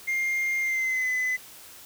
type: tone with pitch glide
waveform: sine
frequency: 2115 to 2015 Hz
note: C7 to B6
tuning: +18 to +34 cents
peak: -21 dBFS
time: 0.07-1.37 s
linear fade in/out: 20 ms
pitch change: -84 cents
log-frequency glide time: 0.61-1.1 s
effects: tanh soft clip ceiling -23 dBFS + white hiss -47 dBFS RMS until 1.85 s